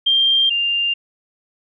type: tone pair in turn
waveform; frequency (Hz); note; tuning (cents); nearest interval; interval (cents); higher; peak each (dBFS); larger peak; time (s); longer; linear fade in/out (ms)
sine; 3182 / 2796; G7 / F7; +25 / +1; major second; 224; first; -12 / -16; first; 0.06-0.5 / 0.5-0.94; neither; 10
effects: none